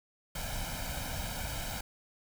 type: noise with comb filter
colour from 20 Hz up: pink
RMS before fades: -37 dBFS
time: 0.35-1.81 s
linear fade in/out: 5 ms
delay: 1.3 ms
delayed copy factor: +0.8
effects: none